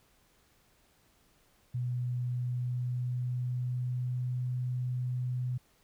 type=tone with pitch glide; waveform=sine; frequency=123.47 to 125.27 Hz; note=B2 to B2; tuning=0 to +25 cents; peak=-30 dBFS; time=1.74-5.58 s; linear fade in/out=10 ms; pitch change=+25 cents; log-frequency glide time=2.26-4.48 s; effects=pink hiss -67 dBFS RMS until 5.83 s